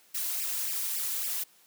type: noise with flanger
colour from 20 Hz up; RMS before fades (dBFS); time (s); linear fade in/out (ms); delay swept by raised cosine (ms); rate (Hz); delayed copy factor
blue; -32; 0.14-1.44; 10; 0.38 to 2.98; 3.6; +0.95
effects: white hiss -61 dBFS RMS until 1.66 s + high-pass 150 Hz 12 dB/octave